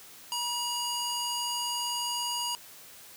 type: tone with band-pass filter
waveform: square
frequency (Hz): 960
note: B5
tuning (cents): -49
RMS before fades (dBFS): -32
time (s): 0.32-2.55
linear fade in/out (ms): 0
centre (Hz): 5900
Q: 0.76
effects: white hiss -50 dBFS RMS until 3.16 s + high-pass 60 Hz 12 dB/octave